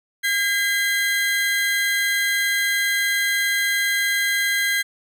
35% pulse tone pair together, 1618 / 2035 Hz, G#6 / C7, -46 / -49 cents, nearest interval major third, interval 397 cents, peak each -20 dBFS, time 0.23-4.83 s, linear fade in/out 20 ms, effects none

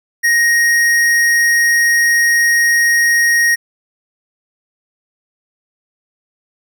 sine tone with hard clipping, 1873 Hz, A#6, 8 cents sharp, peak -11 dBFS, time 0.23-3.56 s, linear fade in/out 20 ms, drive 15 dB, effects none

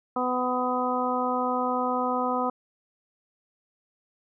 harmonic tone, 250.8 Hz, B3, 27 cents sharp, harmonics 1 / 2 / 3 / 4 / 5, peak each -30 / -30 / -30 / -30 / -30 dBFS, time 0.16-2.5 s, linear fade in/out 5 ms, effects none

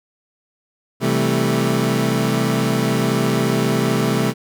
25% pulse chord, A minor seventh, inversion first, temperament equal, 130.81 / 164.81 / 196 / 220 Hz, C3 / E3 / G3 / A3, 0 / 0 / 0 / 0 cents, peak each -17 / -20 / -20 / -17 dBFS, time 1-4.34 s, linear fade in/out 50 ms, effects none

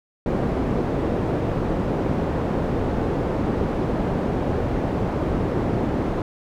white low-pass noise, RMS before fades -23 dBFS, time 0.26-6.22 s, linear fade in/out 2 ms, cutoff 430 Hz, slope 12 dB/octave, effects none

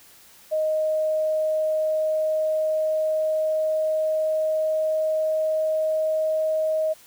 sine tone with pitch glide, 623 to 628.4 Hz, D#5 to D#5, +2 to +17 cents, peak -20 dBFS, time 0.51-6.94 s, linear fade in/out 20 ms, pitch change +15 cents, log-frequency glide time 0.66-6.81 s, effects white hiss -51 dBFS RMS until 7.06 s

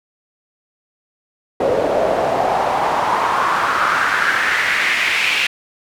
pink noise with band-pass filter sweep, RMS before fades -17 dBFS, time 1.6-5.47 s, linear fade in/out 5 ms, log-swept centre 500 to 2600 Hz, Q 3.5, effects none

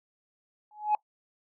sine tone with exponential growth, 844 Hz, G#5, 28 cents sharp, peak -17 dBFS, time 0.71-0.95 s, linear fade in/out 2 ms, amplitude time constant 51 ms, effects noise-tail reverb RT60 0.1 s tail -23 dB re dry + tanh soft clip ceiling -18 dBFS

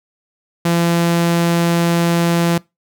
sawtooth tone, 170 Hz, F3, 46 cents flat, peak -9 dBFS, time 0.65-2.58 s, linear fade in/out 5 ms, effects noise-tail reverb RT60 0.2 s tail -22 dB re dry

